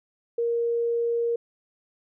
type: tone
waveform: sine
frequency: 468.5 Hz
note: A#4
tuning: 9 cents sharp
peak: -22 dBFS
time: 0.38-1.36 s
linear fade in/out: 5 ms
effects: none